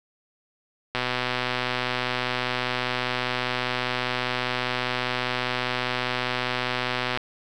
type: click train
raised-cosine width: 0.3 ms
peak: -9 dBFS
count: 779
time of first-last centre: 0.95-7.174 s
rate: 125 Hz
effects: 8-bit